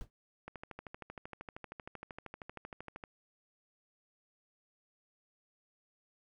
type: noise with exponential decay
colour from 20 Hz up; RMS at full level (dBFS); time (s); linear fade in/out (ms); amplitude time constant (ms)
brown; -40; 0.01-0.1; 0; 19
type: click train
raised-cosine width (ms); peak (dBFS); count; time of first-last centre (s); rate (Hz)
0.5; -29; 34; 0.48-3.038; 12.9
effects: none